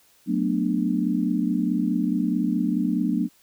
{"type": "chord", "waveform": "sine", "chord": "B minor seventh", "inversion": "second", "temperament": "just", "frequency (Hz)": [185.21, 222.2, 246.9, 296.3], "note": ["F#3", "A3", "B3", "D4"], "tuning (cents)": [2, 17, 0, 15], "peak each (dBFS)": -26, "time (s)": [0.26, 3.29], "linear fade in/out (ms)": 50, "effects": ["white hiss -59 dBFS RMS until 3.42 s"]}